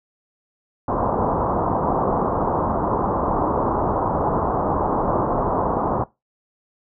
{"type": "low-pass noise", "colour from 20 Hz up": "white", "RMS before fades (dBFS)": -21, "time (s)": [0.88, 6.04], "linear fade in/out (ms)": 5, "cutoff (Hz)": 1100, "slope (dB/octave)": 48, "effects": ["noise-tail reverb RT60 0.2 s tail -19 dB re dry"]}